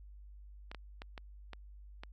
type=clicks; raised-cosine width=0.3 ms; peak=-29 dBFS; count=6; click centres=0.715 / 0.747 / 1.019 / 1.178 / 1.533 / 2.035 s; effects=added 50 Hz sine -50 dBFS peak until 2.12 s